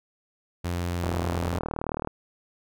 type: tone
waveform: sawtooth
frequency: 87.31 Hz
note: F2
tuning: in tune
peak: -23 dBFS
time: 0.64-1.59 s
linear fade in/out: 10 ms
type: click train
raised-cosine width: 1 ms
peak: -15 dBFS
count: 41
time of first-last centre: 1.04-2.074 s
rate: 38.7 Hz
effects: none